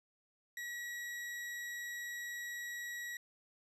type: tone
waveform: 40% pulse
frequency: 1918 Hz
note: A#6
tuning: 49 cents sharp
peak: -40 dBFS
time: 0.57-3.17 s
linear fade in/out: 2 ms
effects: resampled to 32000 Hz